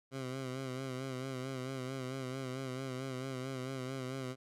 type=tone with vibrato; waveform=15% pulse; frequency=130.81 Hz; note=C3; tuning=in tune; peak=-32 dBFS; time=0.11-4.36 s; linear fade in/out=50 ms; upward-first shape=sine; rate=4.5 Hz; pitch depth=53 cents each way; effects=low-pass 10000 Hz 12 dB/octave